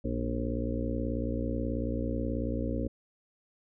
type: harmonic tone with a mistuned harmonic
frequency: 58.4 Hz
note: A#1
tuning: 4 cents sharp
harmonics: 1 / 2 / 4 / 5 / 6 / 7 / 8 / 9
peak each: -34 / -37 / -35 / -36 / -44 / -43 / -41 / -39 dBFS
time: 0.04-2.88 s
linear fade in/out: 10 ms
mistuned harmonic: 9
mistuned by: +38 cents
effects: none